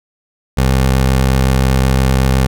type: tone with vibrato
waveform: 20% pulse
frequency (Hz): 65.6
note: C2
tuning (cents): +5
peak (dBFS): -5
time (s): 0.57-2.47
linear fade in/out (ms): 10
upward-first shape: sine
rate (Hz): 7.9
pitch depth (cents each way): 15
effects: none